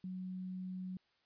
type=tone; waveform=sine; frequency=185 Hz; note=F#3; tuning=in tune; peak=-40 dBFS; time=0.04-0.97 s; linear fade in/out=2 ms; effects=white hiss -75 dBFS RMS until 1.25 s + resampled to 11025 Hz